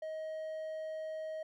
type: tone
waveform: triangle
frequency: 630 Hz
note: D#5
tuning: 21 cents sharp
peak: -36 dBFS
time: 0.02-1.43 s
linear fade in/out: 5 ms
effects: none